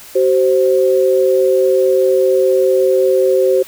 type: tone pair together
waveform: sine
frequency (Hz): 379.7 / 524.6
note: F#4 / C5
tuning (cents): +45 / +4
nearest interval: tritone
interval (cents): 559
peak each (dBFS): -12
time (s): 0.15-3.63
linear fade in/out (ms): 10
effects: white hiss -37 dBFS RMS until 3.67 s